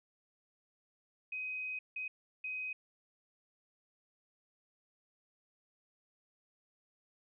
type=tone bursts at uneven times; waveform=sine; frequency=2517 Hz; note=D#7; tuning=19 cents sharp; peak=-37 dBFS; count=3; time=1.32-1.79 / 1.96-2.08 / 2.44-2.73 s; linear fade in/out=5 ms; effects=none